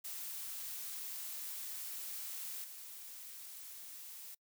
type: noise with level steps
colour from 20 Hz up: blue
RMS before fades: -44 / -50 dBFS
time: 0.04-4.35 s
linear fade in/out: 10 ms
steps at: 2.64 s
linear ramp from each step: 2 ms
effects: noise-tail reverb RT60 0.1 s tail -26 dB re dry